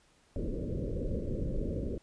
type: low-pass noise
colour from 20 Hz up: pink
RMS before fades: -34 dBFS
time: 0.36-1.98 s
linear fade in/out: 2 ms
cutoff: 570 Hz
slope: 96 dB/octave
effects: pink hiss -66 dBFS RMS until 2.02 s + resampled to 22050 Hz